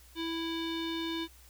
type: tone with low-pass filter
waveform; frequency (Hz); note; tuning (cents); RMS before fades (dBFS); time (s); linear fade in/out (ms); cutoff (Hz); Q
square; 329.6; E4; 0; -35; 0.15-1.28; 50; 3600; 5
effects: added 62 Hz sine -56 dBFS peak until 1.49 s + white hiss -59 dBFS RMS until 1.49 s